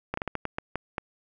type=slowing click train; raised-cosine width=0.5 ms; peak=-14 dBFS; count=9; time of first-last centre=0.14-0.982 s; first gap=34 ms; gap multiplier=1.31; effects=none